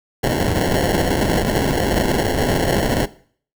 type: noise with sample-and-hold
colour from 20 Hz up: blue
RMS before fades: -18 dBFS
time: 0.23-3.06 s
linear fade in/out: 10 ms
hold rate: 1225 Hz
effects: noise-tail reverb RT60 0.5 s tail -18 dB re dry